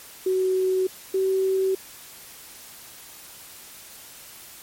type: tone pair in turn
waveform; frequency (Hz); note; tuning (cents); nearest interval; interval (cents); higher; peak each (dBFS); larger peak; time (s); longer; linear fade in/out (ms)
sine; 374.4 / 381.4; F#4 / G4; +20 / -47; unison; 33; second; -19; neither; 0.26-0.87 / 1.14-1.75; neither; 5
effects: white hiss -44 dBFS RMS until 4.62 s + MP3 64 kbps